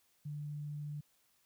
sine tone, 147.7 Hz, D3, 10 cents sharp, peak -39 dBFS, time 0.25-1.01 s, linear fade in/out 10 ms, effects white hiss -73 dBFS RMS until 1.45 s

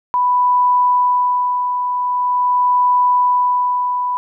sine tone with tremolo, 990 Hz, B5, 4 cents sharp, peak -10 dBFS, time 0.14-4.17 s, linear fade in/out 0 ms, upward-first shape sine, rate 0.44 Hz, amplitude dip 50%, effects none

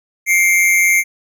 square tone pair together, 2116 / 2300 Hz, C7 / D7, +19 / -37 cents, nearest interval minor second, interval 144 cents, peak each -12 / -17 dBFS, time 0.26-1.04 s, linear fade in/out 50 ms, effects none

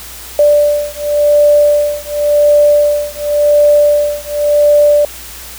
sine beating tone pair, 587.3 / 588.21 Hz, D5 / D5, 0 / +3 cents, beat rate 0.91 Hz, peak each -10 dBFS, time 0.39-5.05 s, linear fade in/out 2 ms, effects added 60 Hz sine -36 dBFS peak until 5.58 s + white hiss -30 dBFS RMS until 5.58 s

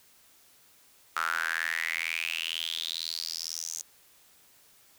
sawtooth tone with high-pass filter sweep, 82.1 Hz, E2, 6 cents flat, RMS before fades -33 dBFS, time 1.16-3.82 s, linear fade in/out 5 ms, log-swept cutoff 1300 to 6600 Hz, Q 7.7, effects white hiss -60 dBFS RMS until 4.98 s

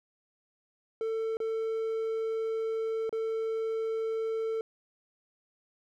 triangle tone with dropouts, 446.4 Hz, A4, 25 cents sharp, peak -27 dBFS, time 1.01-4.61 s, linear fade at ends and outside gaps 1 ms, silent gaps 1.37-1.402 / 3.094-3.127 s, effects none

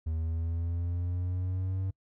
triangle linear sweep, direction up, 79.4 to 95.7 Hz, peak -27 dBFS, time 0.06-1.91 s, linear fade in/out 10 ms, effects noise-tail reverb RT60 0.1 s tail -25 dB re dry

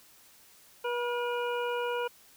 harmonic tone with a mistuned harmonic, 483.6 Hz, B4, 36 cents flat, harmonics 1 / 2 / 3 / 5 / 6, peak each -31 / -35 / -38 / -43 / -43 dBFS, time 0.84-2.08 s, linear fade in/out 10 ms, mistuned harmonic 3, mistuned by -26 cents, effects white hiss -58 dBFS RMS until 2.36 s

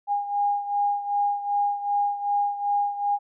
sine beating tone pair, 814 / 816.6 Hz, G#5 / G#5, -35 / -29 cents, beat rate 2.6 Hz, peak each -23 / -28 dBFS, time 0.07-3.19 s, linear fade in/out 50 ms, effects none

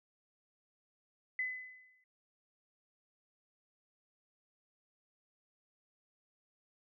sine tone with exponential decay, 2016 Hz, B6, 35 cents sharp, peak -31 dBFS, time 1.39-2.04 s, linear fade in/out 2 ms, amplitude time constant 140 ms, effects none

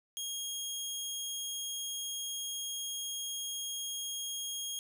20% pulse tone, 3266 Hz, G#7, 30 cents flat, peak -31 dBFS, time 0.17-4.79 s, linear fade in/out 0 ms, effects none

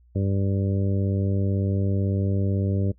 harmonic tone, 98 Hz, G2, in tune, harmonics 1 / 2 / 3 / 4 / 5 / 6, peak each -22 / -28 / -32 / -34 / -36 / -38 dBFS, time 0.15-2.92 s, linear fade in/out 10 ms, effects noise-tail reverb RT60 0.1 s tail -20 dB re dry + added 60 Hz sine -53 dBFS peak until 2.98 s

